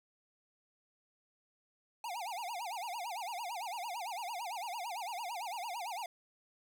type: tone with vibrato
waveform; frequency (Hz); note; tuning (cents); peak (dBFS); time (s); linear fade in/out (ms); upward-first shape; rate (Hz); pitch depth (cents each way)
square; 818; G#5; -26; -39; 2.04-6.06; 2; sine; 8.9; 290
effects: none